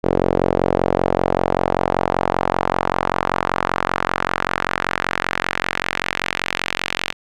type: tone with band-pass filter sweep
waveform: sawtooth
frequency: 45.17 Hz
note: F#1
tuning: 41 cents flat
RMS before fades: -20 dBFS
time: 0.03-7.13 s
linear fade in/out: 20 ms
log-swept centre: 470 to 2700 Hz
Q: 1.5
effects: none